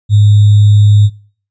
sine tone with sample-and-hold, 103.83 Hz, G#2, in tune, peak -3 dBFS, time 0.09-1.1 s, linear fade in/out 50 ms, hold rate 3675 Hz, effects noise-tail reverb RT60 0.5 s tail -25 dB re dry + resampled to 16000 Hz

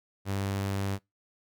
sawtooth tone, 98.4 Hz, G2, 7 cents sharp, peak -25 dBFS, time 0.25-0.99 s, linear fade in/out 50 ms, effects noise-tail reverb RT60 0.2 s tail -24 dB re dry

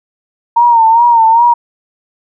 sine tone with vibrato, 924 Hz, A#5, 16 cents flat, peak -4 dBFS, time 0.56-1.54 s, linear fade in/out 10 ms, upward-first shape sine, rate 2.5 Hz, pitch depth 65 cents each way, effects none

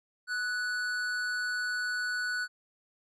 square tone with amplitude modulation, 1480 Hz, F#6, in tune, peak -29 dBFS, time 0.27-2.48 s, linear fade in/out 50 ms, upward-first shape sine, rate 207 Hz, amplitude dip 35%, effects low-pass 7000 Hz 12 dB/octave

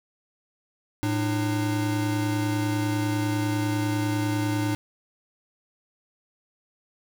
square tone pair together, 110 / 300 Hz, A2 / D4, 0 / +37 cents, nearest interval octave + perfect fourth, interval 1737 cents, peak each -27 dBFS, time 1.03-4.75 s, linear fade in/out 0 ms, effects none

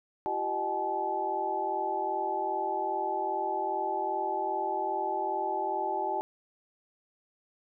sine tone cluster, 342.9 / 385.4 / 615 / 778 / 858 Hz, F4 / G4 / D#5 / G5 / A5, -32 / -29 / -20 / -13 / -44 cents, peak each -40 / -36 / -37 / -35 / -31 dBFS, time 0.26-6.21 s, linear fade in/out 0 ms, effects none

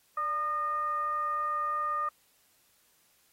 sine tone with frequency modulation, 1218 Hz, D#6, 37 cents flat, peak -28 dBFS, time 0.17-2.09 s, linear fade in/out 5 ms, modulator 633 Hz, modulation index 0.35, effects white hiss -67 dBFS RMS until 3.32 s + AAC 48 kbps

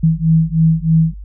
sine beating tone pair, 160.1 / 163.3 Hz, D#3 / E3, +50 / -16 cents, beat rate 3.2 Hz, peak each -13 dBFS, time 0.03-1.14 s, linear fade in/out 10 ms, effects noise-tail reverb RT60 0.1 s tail -25 dB re dry + added 50 Hz sine -28 dBFS peak until 1.24 s

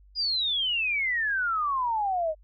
sine exponential sweep, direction down, 4978 to 607 Hz, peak -24 dBFS, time 0.15-2.35 s, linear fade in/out 50 ms, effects added 49 Hz sine -52 dBFS peak until 2.43 s

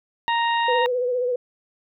harmonic tone, 932.3 Hz, A#5, in tune, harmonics 1 / 2 / 3 / 4, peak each -20 / -26 / -30 / -32 dBFS, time 0.28-0.86 s, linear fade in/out 0 ms
sine tone with vibrato, 496.3 Hz, B4, 8 cents sharp, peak -20 dBFS, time 0.68-1.36 s, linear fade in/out 5 ms, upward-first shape sine, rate 15 Hz, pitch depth 44 cents each way
effects none

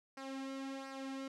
sawtooth tone with flanger, 269.3 Hz, C#4, 50 cents flat, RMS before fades -44 dBFS, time 0.17-1.28 s, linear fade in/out 5 ms, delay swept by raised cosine 0.28 to 2.58 ms, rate 1.4 Hz, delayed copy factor -0.65, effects low-pass 7000 Hz 12 dB/octave

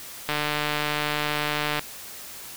click train, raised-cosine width 0.3 ms, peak -9 dBFS, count 225, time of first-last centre 0.29-1.793 s, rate 149 Hz, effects white hiss -40 dBFS RMS until 2.56 s

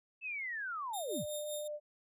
sine linear sweep, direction down, 2658 to 51.9 Hz, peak -37 dBFS, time 0.21-1.26 s, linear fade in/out 50 ms
5% pulse tone with tremolo, 3667 Hz, A#7, 29 cents flat, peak -31 dBFS, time 0.93-1.68 s, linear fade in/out 10 ms, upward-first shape triangle, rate 5.3 Hz, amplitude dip 75%
sine tone with vibrato, 598 Hz, D5, 31 cents sharp, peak -38 dBFS, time 1.06-1.8 s, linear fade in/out 50 ms, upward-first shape sine, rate 5.4 Hz, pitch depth 8 cents each way
effects resampled to 32000 Hz

